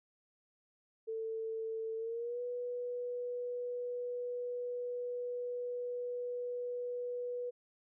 sine tone with pitch glide, 446.3 to 489.5 Hz, A4 to B4, +25 to -15 cents, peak -36 dBFS, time 1.07-7.51 s, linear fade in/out 20 ms, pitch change +160 cents, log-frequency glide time 1.97-2.41 s, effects none

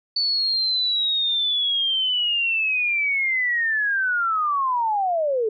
sine linear sweep, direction down, 4497 to 418.6 Hz, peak -19 dBFS, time 0.16-5.49 s, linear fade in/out 5 ms, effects none

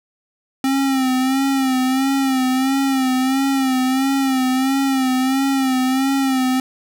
square tone with vibrato, 264.7 Hz, C4, 20 cents sharp, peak -16 dBFS, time 0.64-6.6 s, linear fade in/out 2 ms, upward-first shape sine, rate 1.5 Hz, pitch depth 56 cents each way, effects none

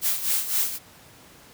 blue noise with tremolo, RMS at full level -22 dBFS, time 0.01-0.79 s, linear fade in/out 50 ms, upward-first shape sine, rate 3.9 Hz, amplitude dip 70%, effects pink hiss -50 dBFS RMS until 1.53 s + high-pass 80 Hz 12 dB/octave

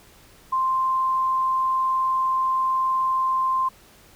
sine tone, 1046.5 Hz, C6, in tune, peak -19 dBFS, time 0.52-3.69 s, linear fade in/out 10 ms, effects pink hiss -52 dBFS RMS until 4.15 s

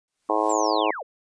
white noise with exponential growth, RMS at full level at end -44 dBFS, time 0.08-0.52 s, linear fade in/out 0 ms, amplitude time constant 94 ms
harmonic tone, 107.4 Hz, A2, 41 cents flat, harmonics 3 / 4 / 5 / 6 / 7 / 8 / 9 / 10, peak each -28 / -28 / -28 / -28 / -28 / -28 / -28 / -28 dBFS, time 0.29-0.91 s, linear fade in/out 5 ms
sine linear sweep, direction down, 7790 to 400 Hz, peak -30 dBFS, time 0.49-1.03 s, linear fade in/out 10 ms
effects resampled to 22050 Hz

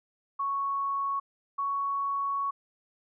sine tone pair in turn, 1108.7 / 1114.3 Hz, C#6 / C#6, 0 / +9 cents, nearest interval unison, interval 9 cents, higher second, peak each -27 dBFS, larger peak neither, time 0.39-1.2 / 1.58-2.51 s, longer second, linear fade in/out 10 ms, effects none

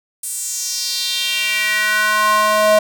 square tone with high-pass filter sweep, 212.7 Hz, G#3, 42 cents sharp, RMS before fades -17 dBFS, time 0.23-2.79 s, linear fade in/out 5 ms, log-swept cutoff 9300 to 640 Hz, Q 3.2, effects none

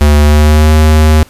square tone with pitch glide, 74 to 77.41 Hz, D2 to D#2, +14 to -8 cents, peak -4 dBFS, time 0.01-1.23 s, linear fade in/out 0 ms, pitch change +78 cents, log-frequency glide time 0.19-0.72 s, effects pink hiss -41 dBFS RMS until 1.29 s + resampled to 32000 Hz

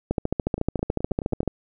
two click trains, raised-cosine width 2 ms, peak -18 / -9 dBFS, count 9 / 20, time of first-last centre 0.58-1.431 / 0.11-1.477 s, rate 9.4 / 13.9 Hz, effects none

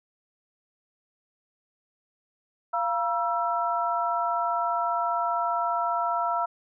sine tone cluster, 691 / 956 / 1332 Hz, F5 / A#5 / E6, -19 / +43 / +18 cents, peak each -28 dBFS, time 2.73-6.46 s, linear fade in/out 10 ms, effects none

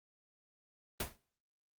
pink noise with exponential decay, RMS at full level -31 dBFS, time 1-1.17 s, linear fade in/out 5 ms, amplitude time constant 36 ms, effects noise-tail reverb RT60 0.5 s tail -22 dB re dry + Opus 32 kbps

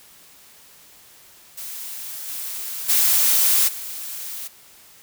blue noise with level steps, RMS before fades -33 / -30 / -17 / -32 dBFS, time 1.57-4.48 s, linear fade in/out 10 ms, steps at 2.27 / 2.88 / 3.67 s, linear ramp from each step 20 ms, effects white hiss -49 dBFS RMS until 5.02 s

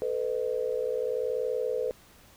sine tone cluster, 439.2 / 500 / 614 Hz, A4 / B4 / D#5, -3 / +21 / -23 cents, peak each -31 / -29 / -38 dBFS, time 0.02-1.91 s, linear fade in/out 0 ms, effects pink hiss -56 dBFS RMS until 2.36 s

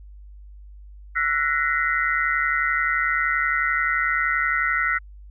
sine tone cluster, 1340 / 1472 / 1890 / 2041 Hz, E6 / F#6 / A#6 / C7, +28 / -9 / +23 / -44 cents, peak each -25 dBFS, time 1.15-4.99 s, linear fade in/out 20 ms, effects added 50 Hz sine -40 dBFS peak until 5.3 s

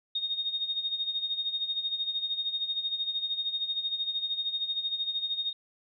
sine tone with tremolo, 3706 Hz, A#7, 11 cents flat, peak -26 dBFS, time 0.15-5.53 s, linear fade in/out 5 ms, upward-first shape sine, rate 13 Hz, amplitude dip 70%, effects none

